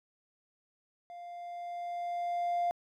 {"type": "tone with level ramp", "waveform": "triangle", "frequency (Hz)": 698.5, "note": "F5", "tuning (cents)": 0, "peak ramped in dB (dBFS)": [-42, -24], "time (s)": [1.1, 2.71], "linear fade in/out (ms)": 0, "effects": ["tanh soft clip ceiling -23 dBFS"]}